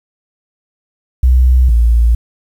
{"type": "tone pair in turn", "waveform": "sine", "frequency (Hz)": [63, 57.79], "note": ["B1", "A#1"], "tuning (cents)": [35, -14], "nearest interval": "minor second", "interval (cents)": 149, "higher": "first", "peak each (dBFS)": [-5, -6], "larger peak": "first", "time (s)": [[1.23, 1.69], [1.69, 2.15]], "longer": "neither", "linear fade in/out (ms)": 5, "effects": ["7-bit"]}